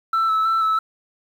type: tone with vibrato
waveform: sine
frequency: 1318.5 Hz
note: E6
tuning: in tune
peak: -14 dBFS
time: 0.13-0.79 s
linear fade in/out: 5 ms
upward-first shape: square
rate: 3.1 Hz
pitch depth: 17 cents each way
effects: tanh soft clip ceiling -15 dBFS + 8-bit